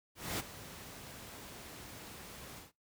pink noise with ADSR envelope, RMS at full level -35 dBFS, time 0.15-2.72 s, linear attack 240 ms, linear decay 24 ms, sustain -14 dB, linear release 140 ms, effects noise-tail reverb RT60 0.2 s tail -22 dB re dry + high-pass 60 Hz 12 dB/octave

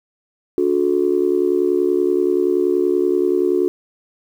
sine tone with amplitude modulation, 362.7 Hz, F#4, 34 cents flat, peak -9 dBFS, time 0.58-3.68 s, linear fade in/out 0 ms, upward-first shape sine, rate 70.5 Hz, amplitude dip 100%, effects tanh soft clip ceiling -5 dBFS + 8-bit

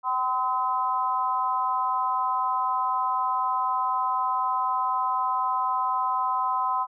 sine tone with amplitude modulation, 1022 Hz, C6, 41 cents flat, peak -18 dBFS, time 0.03-6.87 s, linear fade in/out 50 ms, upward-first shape sine, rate 256 Hz, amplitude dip 100%, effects none

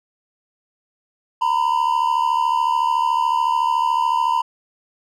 triangle tone pair together, 925.2 / 999 Hz, A#5 / B5, -13 / +20 cents, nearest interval minor second, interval 133 cents, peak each -17 dBFS, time 1.41-4.42 s, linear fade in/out 10 ms, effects none

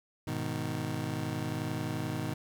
25% pulse chord, G# minor, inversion none, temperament just, 103.83 / 124.59 / 155.74 Hz, G#2 / B2 / D#3, 0 / +16 / +2 cents, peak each -35 / -33 / -33 dBFS, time 0.27-2.34 s, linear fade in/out 5 ms, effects none

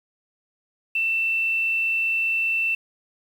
sine tone with quantisation, 2675 Hz, E7, 25 cents sharp, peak -20 dBFS, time 0.95-2.75 s, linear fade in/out 5 ms, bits 8, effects none

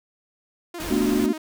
sawtooth tone with vibrato, 329.6 Hz, E4, in tune, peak -28 dBFS, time 0.74-1.38 s, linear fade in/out 5 ms, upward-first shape square, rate 11 Hz, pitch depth 91 cents each way
pink noise, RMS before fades -33 dBFS, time 0.8-1.26 s, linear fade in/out 0 ms
sine chord, B minor seventh, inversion third, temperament equal, 220 / 246.9 / 293.7 / 370 Hz, A3 / B3 / D4 / F#4, 0 / 0 / 0 / 0 cents, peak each -24 / -25 / -23 / -25 dBFS, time 0.9-1.33 s, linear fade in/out 10 ms
effects none

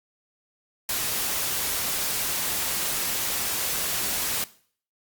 white noise, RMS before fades -27 dBFS, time 0.89-4.44 s, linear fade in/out 2 ms, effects noise-tail reverb RT60 0.5 s tail -18 dB re dry + Opus 48 kbps

